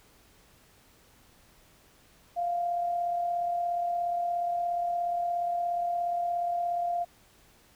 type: tone with amplitude modulation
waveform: sine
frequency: 697 Hz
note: F5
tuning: 4 cents flat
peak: -25 dBFS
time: 2.36-7.05 s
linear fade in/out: 20 ms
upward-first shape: sine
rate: 37 Hz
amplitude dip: 35%
effects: pink hiss -60 dBFS RMS until 7.75 s